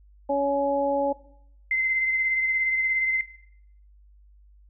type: harmonic tone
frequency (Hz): 280.4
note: C#4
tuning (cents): +20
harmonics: 1 / 2 / 3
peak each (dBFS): -29 / -23 / -27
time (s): 0.29-1.13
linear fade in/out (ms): 10
type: tone with vibrato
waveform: sine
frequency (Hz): 2069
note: C7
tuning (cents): -20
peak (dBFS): -21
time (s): 1.71-3.21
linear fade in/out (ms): 2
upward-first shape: triangle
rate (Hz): 17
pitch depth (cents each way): 17
effects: noise-tail reverb RT60 0.7 s tail -17 dB re dry + added 50 Hz sine -51 dBFS peak until 4.69 s